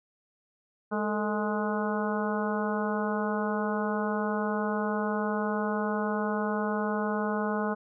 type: harmonic tone with a mistuned harmonic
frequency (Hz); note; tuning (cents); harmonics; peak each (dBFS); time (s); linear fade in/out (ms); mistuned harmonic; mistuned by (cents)
209.7; G#3; +17; 1 / 2 / 3 / 4 / 5 / 6 / 7; -30 / -33 / -35 / -36 / -37 / -38 / -38; 0.91-7.75; 20; 2; +77
effects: none